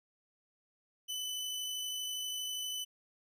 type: tone with amplitude modulation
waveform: sawtooth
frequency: 3004 Hz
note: F#7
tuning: 26 cents sharp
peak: -32 dBFS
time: 1.08-2.85 s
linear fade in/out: 20 ms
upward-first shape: sine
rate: 52.5 Hz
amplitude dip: 25%
effects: resampled to 32000 Hz